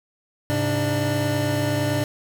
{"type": "tone cluster", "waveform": "square", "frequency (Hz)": [104.6, 133.5, 292.7, 597], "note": ["G#2", "C3", "D4", "D5"], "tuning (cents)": [13, 35, -6, 28], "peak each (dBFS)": -27, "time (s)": [0.5, 2.04], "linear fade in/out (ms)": 0, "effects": []}